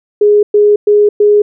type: tone bursts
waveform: sine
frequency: 415.3 Hz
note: G#4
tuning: in tune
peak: -4 dBFS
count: 4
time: 0.21-1.42 s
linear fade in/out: 5 ms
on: 220 ms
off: 110 ms
effects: none